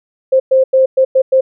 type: tone bursts at uneven times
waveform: sine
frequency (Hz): 526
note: C5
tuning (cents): +9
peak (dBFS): -6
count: 6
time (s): 0.32-0.4 / 0.51-0.64 / 0.73-0.86 / 0.97-1.05 / 1.15-1.22 / 1.32-1.41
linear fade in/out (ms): 10
effects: none

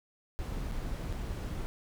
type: noise with dropouts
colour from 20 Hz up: brown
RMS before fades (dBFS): -36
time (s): 0.39-1.66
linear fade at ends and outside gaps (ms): 0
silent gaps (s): 0.713-0.721 / 1.126-1.131
effects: none

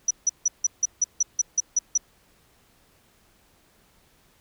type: tone bursts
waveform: sine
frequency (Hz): 5900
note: F#8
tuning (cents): -6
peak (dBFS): -17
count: 11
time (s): 0.08-1.977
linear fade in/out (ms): 5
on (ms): 27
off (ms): 160
effects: pink hiss -61 dBFS RMS until 4.4 s

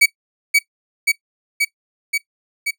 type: tone with echo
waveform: 40% pulse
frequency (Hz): 2268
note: C#7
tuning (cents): +39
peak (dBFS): -8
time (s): 0.01-0.06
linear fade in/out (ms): 10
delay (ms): 530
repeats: 5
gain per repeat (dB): -2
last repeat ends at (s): 2.71
effects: noise-tail reverb RT60 0.1 s tail -17 dB re dry

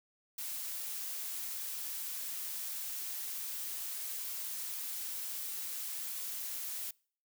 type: noise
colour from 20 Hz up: blue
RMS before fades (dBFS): -40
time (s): 0.38-6.91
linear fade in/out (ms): 5
effects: noise-tail reverb RT60 0.5 s tail -26 dB re dry

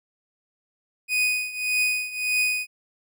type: tone with tremolo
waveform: 40% pulse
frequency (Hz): 2489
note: D#7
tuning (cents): 0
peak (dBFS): -18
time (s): 1.08-2.67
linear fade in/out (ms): 50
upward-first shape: triangle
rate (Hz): 1.7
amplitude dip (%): 85
effects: none

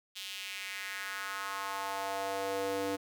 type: tone with high-pass filter sweep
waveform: square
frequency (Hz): 97.8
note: G2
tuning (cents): -4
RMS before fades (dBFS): -37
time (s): 0.15-2.97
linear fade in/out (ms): 20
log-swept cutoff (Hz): 3300 to 370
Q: 2.5
effects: none

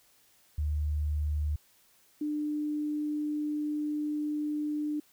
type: tone pair in turn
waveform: sine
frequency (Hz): 75 / 299.1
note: D2 / D4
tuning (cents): +37 / +32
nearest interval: 2 octaves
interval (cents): 2395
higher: second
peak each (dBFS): -27 / -29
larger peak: first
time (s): 0.58-1.56 / 2.21-5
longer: second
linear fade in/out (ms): 5
effects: white hiss -64 dBFS RMS until 5.12 s

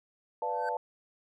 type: chord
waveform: sine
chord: B half-diminished seventh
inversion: none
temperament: equal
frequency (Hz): 493.9 / 587.3 / 698.5 / 880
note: B4 / D5 / F5 / A5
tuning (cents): 0 / 0 / 0 / 0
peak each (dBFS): -36 / -38 / -38 / -32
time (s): 0.42-0.77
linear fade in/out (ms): 2
type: tone with exponential growth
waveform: triangle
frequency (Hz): 1535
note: G6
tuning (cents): -37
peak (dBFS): -32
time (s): 0.49-0.69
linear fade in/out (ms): 2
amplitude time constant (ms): 43
effects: none

